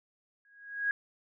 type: tone with exponential growth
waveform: sine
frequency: 1648 Hz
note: G#6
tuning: 14 cents flat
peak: -24 dBFS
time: 0.45-0.91 s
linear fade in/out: 1 ms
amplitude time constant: 100 ms
effects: none